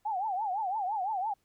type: tone with vibrato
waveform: sine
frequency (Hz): 803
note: G5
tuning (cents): +41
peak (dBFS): -29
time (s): 0.05-1.34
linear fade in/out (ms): 10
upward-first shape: triangle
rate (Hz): 5.9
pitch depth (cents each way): 220
effects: pink hiss -74 dBFS RMS until 1.44 s